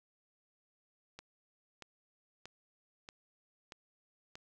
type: click train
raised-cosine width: 0.2 ms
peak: -30 dBFS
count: 6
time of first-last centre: 1.19-4.355 s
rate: 1.58 Hz
effects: none